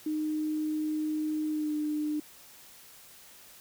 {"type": "tone with pitch glide", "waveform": "sine", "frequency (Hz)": [307.6, 301.6], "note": ["D#4", "D4"], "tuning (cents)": [-20, 46], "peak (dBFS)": -28, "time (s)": [0.06, 2.2], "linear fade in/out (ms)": 5, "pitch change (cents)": -34, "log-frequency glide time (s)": [1.49, 1.73], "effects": ["white hiss -53 dBFS RMS until 3.6 s"]}